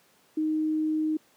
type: tone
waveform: sine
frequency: 311.1 Hz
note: D#4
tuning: in tune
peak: -23 dBFS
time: 0.37-1.17 s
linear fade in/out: 5 ms
effects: pink hiss -62 dBFS RMS until 1.36 s + high-pass 200 Hz 12 dB/octave